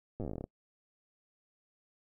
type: slowing click train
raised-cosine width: 2 ms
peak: -26 dBFS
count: 15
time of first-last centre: 0.2-0.441 s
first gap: 8 ms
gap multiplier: 1.11
effects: noise-tail reverb RT60 0.1 s tail -25 dB re dry